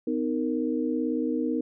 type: tone cluster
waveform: sine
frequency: 252.8 / 310.9 / 465.2 Hz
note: B3 / D#4 / A#4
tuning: +41 / -1 / -4 cents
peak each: -28 / -28 / -31 dBFS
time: 0.07-1.61 s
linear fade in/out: 5 ms
effects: none